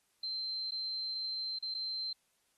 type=tone with dropouts; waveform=sine; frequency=4117 Hz; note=C8; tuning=29 cents flat; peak=-35 dBFS; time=0.23-2.13 s; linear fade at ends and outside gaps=5 ms; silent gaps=0.709-0.719 / 1.588-1.625 / 1.742-1.747 s; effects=white hiss -75 dBFS RMS until 2.57 s + AAC 32 kbps